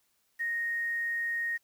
sine tone with quantisation, 1863 Hz, A#6, 2 cents flat, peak -29 dBFS, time 0.39-1.58 s, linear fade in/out 20 ms, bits 9, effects white hiss -73 dBFS RMS until 1.63 s

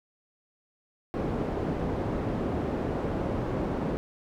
white low-pass noise, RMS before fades -30 dBFS, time 1.14-3.97 s, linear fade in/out 0 ms, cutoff 440 Hz, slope 12 dB/octave, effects none

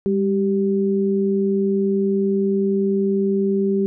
sine tone pair together, 200 / 389.7 Hz, G3 / G4, +35 / -10 cents, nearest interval octave, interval 1155 cents, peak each -19 dBFS, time 0.06-3.86 s, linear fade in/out 0 ms, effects none

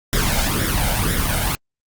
pink noise with flanger, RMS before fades -19 dBFS, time 0.13-1.55 s, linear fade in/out 0 ms, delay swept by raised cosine 0.55 to 1.37 ms, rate 2 Hz, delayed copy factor +0.65, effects Opus 48 kbps

